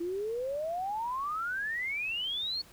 sine exponential sweep, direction up, 333.4 to 4435 Hz, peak -31 dBFS, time 0-2.62 s, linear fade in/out 10 ms, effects pink hiss -56 dBFS RMS until 2.72 s

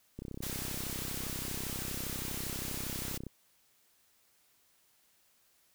click train, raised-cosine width 3 ms, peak -28 dBFS, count 101, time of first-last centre 0.19-3.267 s, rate 32.5 Hz
white noise, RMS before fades -40 dBFS, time 0.42-3.18 s, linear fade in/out 10 ms
effects white hiss -69 dBFS RMS until 5.74 s

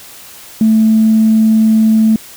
sine tone, 220 Hz, A3, in tune, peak -5 dBFS, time 0.61-2.16 s, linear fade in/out 2 ms, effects tanh soft clip ceiling -1 dBFS + white hiss -35 dBFS RMS until 2.36 s

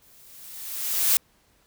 blue noise with exponential growth, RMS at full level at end -18 dBFS, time 0.02-1.17 s, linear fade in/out 1 ms, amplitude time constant 250 ms, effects pink hiss -63 dBFS RMS until 1.66 s

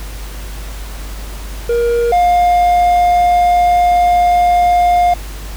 triangle tone pair in turn, 472.1 / 707.4 Hz, A#4 / F5, +22 / +22 cents, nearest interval perfect fifth, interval 700 cents, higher second, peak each -9 / -6 dBFS, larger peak second, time 1.69-2.12 / 2.12-5.14 s, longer second, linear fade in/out 5 ms, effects added 50 Hz sine -24 dBFS peak until 5.56 s + pink hiss -33 dBFS RMS until 5.56 s

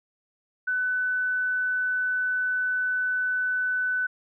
sine tone, 1500 Hz, F#6, 23 cents sharp, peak -23 dBFS, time 0.67-4.07 s, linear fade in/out 10 ms, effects none

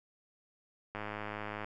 click train, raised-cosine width 0.5 ms, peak -24 dBFS, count 74, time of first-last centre 0.95-1.645 s, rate 105 Hz, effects none

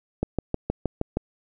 click train, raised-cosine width 2 ms, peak -10 dBFS, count 7, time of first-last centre 0.23-1.17 s, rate 6.38 Hz, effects none

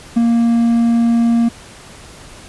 triangle tone with ADSR envelope, 233.1 Hz, A#3, in tune, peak -5 dBFS, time 0.16-1.49 s, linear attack 13 ms, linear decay 11 ms, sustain -3 dB, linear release 10 ms, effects pink hiss -38 dBFS RMS until 2.48 s + resampled to 24000 Hz

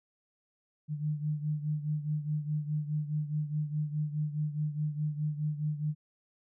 sine beating tone pair, 149.9 / 154.7 Hz, D3 / D#3, +36 / -10 cents, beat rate 4.8 Hz, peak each -31 / -36 dBFS, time 0.88-5.95 s, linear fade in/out 50 ms, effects none

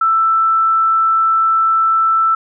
sine tone, 1326 Hz, E6, 10 cents sharp, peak -10 dBFS, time 0.01-2.35 s, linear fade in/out 5 ms, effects none

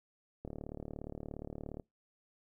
click train, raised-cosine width 2 ms, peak -29 dBFS, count 51, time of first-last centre 0.45-1.798 s, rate 37.1 Hz, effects noise-tail reverb RT60 0.2 s tail -26 dB re dry

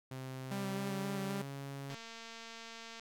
sawtooth tone with pitch glide, 130.9 to 138.44 Hz, C3 to C#3, +1 to -2 cents, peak -38 dBFS, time 0.11-1.95 s, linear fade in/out 5 ms, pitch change +97 cents, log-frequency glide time 0.67-0.98 s
sawtooth tone with vibrato, 196 Hz, G3, in tune, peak -33 dBFS, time 0.51-1.42 s, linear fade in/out 5 ms, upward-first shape square, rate 3.8 Hz, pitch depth 14 cents each way
click train, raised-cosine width 0.2 ms, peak -32 dBFS, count 251, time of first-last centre 1.9-2.996 s, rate 228 Hz
effects none

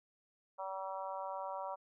harmonic tone, 191.4 Hz, G3, 41 cents flat, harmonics 3 / 4 / 5 / 6 / 7, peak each -44 / -45 / -43 / -48 / -52 dBFS, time 0.58-1.76 s, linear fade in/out 20 ms, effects none

